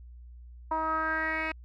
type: tone with low-pass filter sweep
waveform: 10% pulse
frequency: 317.5 Hz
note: D#4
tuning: 35 cents sharp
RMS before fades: -30 dBFS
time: 0.71-1.52 s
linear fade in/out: 5 ms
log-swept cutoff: 980 to 2600 Hz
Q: 5.2
effects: added 60 Hz sine -45 dBFS peak until 1.64 s